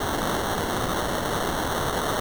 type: noise with sample-and-hold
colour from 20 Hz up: blue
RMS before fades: -26 dBFS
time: 0-2.2 s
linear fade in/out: 5 ms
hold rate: 2450 Hz
effects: none